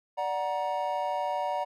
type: chord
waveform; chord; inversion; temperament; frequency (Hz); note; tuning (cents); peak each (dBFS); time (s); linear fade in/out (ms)
triangle; D augmented; none; equal with one note detuned; 587.3 / 740 / 942.6; D5 / F#5 / A#5; 0 / 0 / +19; -31 / -30 / -30; 0.17-1.65; 20
effects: none